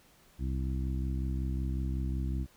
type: harmonic tone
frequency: 65.41 Hz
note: C2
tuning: in tune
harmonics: 1 / 2 / 3 / 4 / 5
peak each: -31 / -37 / -41 / -43 / -45 dBFS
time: 0.38-2.47 s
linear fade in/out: 50 ms
effects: pink hiss -62 dBFS RMS until 2.56 s